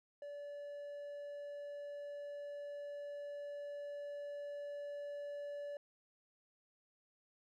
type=tone with level ramp; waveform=triangle; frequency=577 Hz; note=D5; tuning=31 cents flat; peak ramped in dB=-43 to -40 dBFS; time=0.22-5.77 s; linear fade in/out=2 ms; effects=none